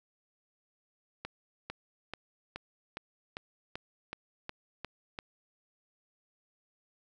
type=accelerating click train; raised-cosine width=0.3 ms; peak=-22 dBFS; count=11; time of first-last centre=1.25-5.189 s; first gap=450 ms; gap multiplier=0.97; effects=none